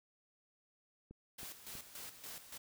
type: click train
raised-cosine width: 3 ms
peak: -40 dBFS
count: 3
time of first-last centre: 1.11-1.753 s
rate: 3.11 Hz
type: noise with tremolo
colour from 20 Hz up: white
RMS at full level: -48 dBFS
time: 1.38-2.58 s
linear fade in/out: 10 ms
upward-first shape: square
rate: 3.5 Hz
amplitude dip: 65%
effects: none